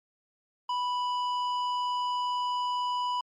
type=tone with tanh clipping; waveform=triangle; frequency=987.8 Hz; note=B5; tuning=in tune; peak=-29 dBFS; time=0.69-3.21 s; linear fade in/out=5 ms; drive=18 dB; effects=low-pass 5000 Hz 12 dB/octave + MP3 48 kbps